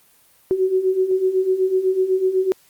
sine beating tone pair, 370 / 378 Hz, F#4 / F#4, 0 / +37 cents, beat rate 8 Hz, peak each -22 / -17 dBFS, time 0.51-2.52 s, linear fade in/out 0 ms, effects white hiss -55 dBFS RMS until 2.69 s + Opus 32 kbps

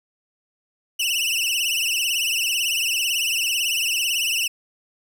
sawtooth tone with vibrato, 2794 Hz, F7, in tune, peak -17 dBFS, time 0.99-4.48 s, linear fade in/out 10 ms, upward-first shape triangle, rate 18 Hz, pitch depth 150 cents each way, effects none

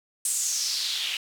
white noise with band-pass filter sweep, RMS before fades -28 dBFS, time 0.25-1.17 s, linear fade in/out 2 ms, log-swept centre 8700 to 2800 Hz, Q 3.8, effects none

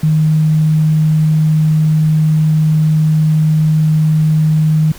sine tone, 155.56 Hz, D#3, in tune, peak -8 dBFS, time 0.03-4.92 s, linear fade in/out 5 ms, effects pink hiss -36 dBFS RMS until 4.98 s

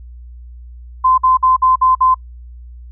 sine tone bursts, 1031 Hz, C6, 26 cents flat, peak -8 dBFS, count 6, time 1.04-2.145 s, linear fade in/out 10 ms, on 140 ms, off 53 ms, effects noise-tail reverb RT60 0.1 s tail -26 dB re dry + added 60 Hz sine -32 dBFS peak until 2.91 s

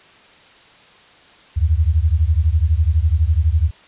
sine beating tone pair, 74.1 / 86.1 Hz, D2 / F2, +16 / -24 cents, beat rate 12 Hz, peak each -15 / -16 dBFS, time 1.56-3.71 s, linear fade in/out 20 ms, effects white hiss -47 dBFS RMS until 3.87 s + resampled to 8000 Hz

